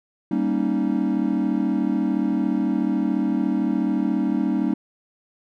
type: chord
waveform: triangle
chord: Eb dominant seventh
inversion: first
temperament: equal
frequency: 196 / 233.1 / 277.2 / 311.1 Hz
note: G3 / Bb3 / Db4 / Eb4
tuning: 0 / 0 / 0 / 0 cents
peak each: -23 dBFS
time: 0.31-4.74 s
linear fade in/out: 5 ms
effects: none